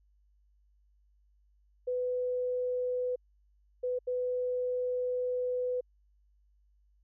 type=tone bursts at uneven times; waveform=sine; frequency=498.9 Hz; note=B4; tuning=17 cents sharp; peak=-29 dBFS; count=3; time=1.87-3.16 / 3.83-3.99 / 4.07-5.81 s; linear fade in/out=10 ms; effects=added 50 Hz sine -64 dBFS peak until 7.03 s